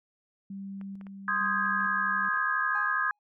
sine tone with tremolo, 196 Hz, G3, in tune, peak -36 dBFS, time 0.5-2.29 s, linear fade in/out 5 ms, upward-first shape square, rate 1.1 Hz, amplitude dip 40%
clicks, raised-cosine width 0.5 ms, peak -36 dBFS, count 11, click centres 0.813 / 1.012 / 1.068 / 1.364 / 1.461 / 1.657 / 1.804 / 1.846 / 2.251 / 2.338 / 2.372 s
sine chord, Ab major seventh, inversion first, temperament equal with one note detuned, 1046.5 / 1244.5 / 1589 / 1661.2 Hz, C6 / Eb6 / G6 / Ab6, 0 / 0 / +23 / 0 cents, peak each -33 / -30 / -32 / -29 dBFS, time 1.28-3.11 s, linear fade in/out 2 ms
triangle tone with exponential decay, 830.6 Hz, G#5, in tune, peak -35 dBFS, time 2.75-3.19 s, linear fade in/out 2 ms, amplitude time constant 94 ms
effects none

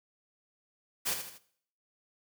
white noise with echo, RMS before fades -31 dBFS, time 1.05-1.15 s, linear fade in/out 20 ms, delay 79 ms, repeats 3, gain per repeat -7 dB, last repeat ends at 1.387 s, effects noise-tail reverb RT60 0.6 s tail -17 dB re dry + high-pass 80 Hz 12 dB/octave

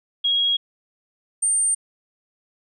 sine tone pair in turn, 3296 / 8799 Hz, G#7 / C#9, -14 / -14 cents, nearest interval octave + perfect fourth, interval 1700 cents, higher second, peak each -17 dBFS, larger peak neither, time 0.24-0.57 / 1.42-1.75 s, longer neither, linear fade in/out 10 ms, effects none

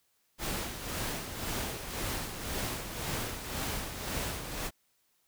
pink noise with tremolo, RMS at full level -34 dBFS, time 0.38-4.71 s, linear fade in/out 50 ms, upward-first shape sine, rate 1.9 Hz, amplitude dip 55%, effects white hiss -73 dBFS RMS until 5.27 s

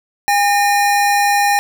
square tone pair together, 812.9 / 1825 Hz, G#5 / A#6, -37 / -37 cents, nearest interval octave + major second, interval 1400 cents, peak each -13 / -19 dBFS, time 0.28-1.59 s, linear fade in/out 0 ms, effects none

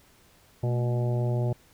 harmonic tone with a mistuned harmonic, 121.6 Hz, B2, 26 cents flat, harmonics 1 / 2 / 3 / 4 / 5 / 6 / 7, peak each -24 / -38 / -34 / -40 / -36 / -44 / -44 dBFS, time 0.63-1.53 s, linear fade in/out 5 ms, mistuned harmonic 2, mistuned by -120 cents, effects pink hiss -59 dBFS RMS until 1.73 s

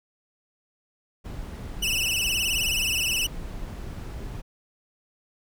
brown noise, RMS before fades -35 dBFS, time 1.24-4.42 s, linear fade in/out 20 ms
sawtooth tone with vibrato, 2778 Hz, F7, 10 cents flat, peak -20 dBFS, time 1.82-3.27 s, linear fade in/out 10 ms, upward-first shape sine, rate 19 Hz, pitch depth 130 cents each way
effects none

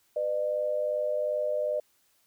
sine tone pair together, 501 / 603.6 Hz, B4 / D5, +25 / +47 cents, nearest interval minor third, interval 322 cents, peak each -32 / -27 dBFS, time 0.16-1.8 s, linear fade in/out 5 ms, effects white hiss -68 dBFS RMS until 2.26 s

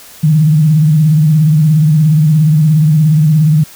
sine tone with vibrato, 154.1 Hz, D#3, 16 cents flat, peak -5 dBFS, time 0.23-3.64 s, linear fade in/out 10 ms, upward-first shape sine, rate 17 Hz, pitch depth 83 cents each way, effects white hiss -36 dBFS RMS until 3.75 s

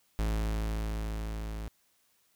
45% pulse tone with level ramp, 53.9 Hz, A1, 35 cents flat, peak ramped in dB -27 to -36 dBFS, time 0.19-1.68 s, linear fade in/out 0 ms, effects white hiss -70 dBFS RMS until 2.35 s

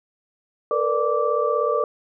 sine tone cluster, 451.6 / 487.9 / 589 / 1166 Hz, A4 / B4 / D5 / D6, +45 / -21 / +5 / -13 cents, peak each -24 dBFS, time 0.71-1.84 s, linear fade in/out 2 ms, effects none

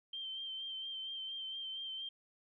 sine tone with vibrato, 3136 Hz, G7, in tune, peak -40 dBFS, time 0.13-2.09 s, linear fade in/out 5 ms, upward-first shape sine, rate 4.3 Hz, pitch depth 28 cents each way, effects none

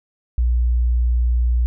sine tone, 60 Hz, B1, 49 cents flat, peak -14 dBFS, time 0.38-1.66 s, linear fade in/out 0 ms, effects none

